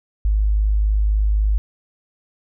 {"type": "tone", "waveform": "sine", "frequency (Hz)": 51.91, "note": "G#1", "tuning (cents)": 0, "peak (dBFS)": -14, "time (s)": [0.25, 1.58], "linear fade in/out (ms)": 0, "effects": []}